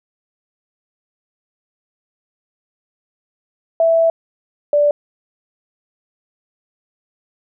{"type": "tone pair in turn", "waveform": "sine", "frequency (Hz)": [659.3, 585.5], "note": ["E5", "D5"], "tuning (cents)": [0, -5], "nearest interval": "major second", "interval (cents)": 205, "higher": "first", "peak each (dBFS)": -10, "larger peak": "neither", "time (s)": [[3.8, 4.1], [4.73, 4.91]], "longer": "first", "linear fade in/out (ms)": 2, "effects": []}